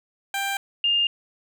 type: tone pair in turn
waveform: 15% pulse / sine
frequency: 790 / 2815 Hz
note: G5 / F7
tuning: +13 / +13 cents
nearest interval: octave + minor seventh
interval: 2200 cents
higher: second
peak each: -18 dBFS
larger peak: neither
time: 0.34-0.57 / 0.84-1.07 s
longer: neither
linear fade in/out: 2 ms
effects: none